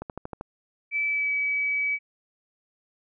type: click train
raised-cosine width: 1 ms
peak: -20 dBFS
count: 6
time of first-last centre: 0.02-0.411 s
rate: 12.8 Hz
type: tone with pitch glide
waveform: sine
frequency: 2311 to 2283 Hz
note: D7 to D7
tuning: -28 to -50 cents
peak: -23 dBFS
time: 0.91-1.99 s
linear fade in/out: 50 ms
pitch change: -22 cents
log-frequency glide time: 1.06-1.32 s
effects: none